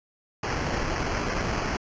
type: noise with sample-and-hold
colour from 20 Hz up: pink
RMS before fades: -28 dBFS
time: 0.43-1.77 s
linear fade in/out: 5 ms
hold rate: 3675 Hz
effects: resampled to 16000 Hz